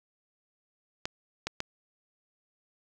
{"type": "clicks", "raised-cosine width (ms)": 0.2, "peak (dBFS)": -14, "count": 3, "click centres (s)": [1.055, 1.47, 1.604], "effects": []}